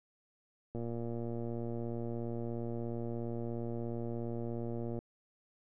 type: click train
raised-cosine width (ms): 2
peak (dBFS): -27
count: 497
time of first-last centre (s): 0.75-4.989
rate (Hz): 117
effects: none